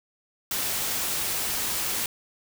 white noise, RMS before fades -28 dBFS, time 0.51-2.06 s, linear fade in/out 2 ms, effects none

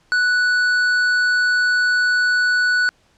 sine tone with hard clipping, 1480 Hz, F#6, in tune, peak -16 dBFS, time 0.12-2.89 s, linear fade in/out 0 ms, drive 8 dB, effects pink hiss -58 dBFS RMS until 3.17 s + low-pass 7000 Hz 12 dB/octave

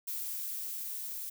violet noise with level ramp, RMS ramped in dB -37 to -40 dBFS, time 0.07-1.3 s, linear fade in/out 10 ms, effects none

